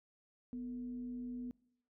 sine tone with frequency modulation, 246.9 Hz, B3, in tune, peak -40 dBFS, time 0.53-1.51 s, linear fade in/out 0 ms, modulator 201 Hz, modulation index 0.22, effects noise-tail reverb RT60 0.7 s tail -23 dB re dry

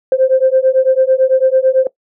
sine beating tone pair, 519 / 528 Hz, C5 / C5, -14 / +16 cents, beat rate 9 Hz, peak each -11 dBFS, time 0.12-1.87 s, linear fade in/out 2 ms, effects noise-tail reverb RT60 0.1 s tail -20 dB re dry + tanh soft clip ceiling -1 dBFS

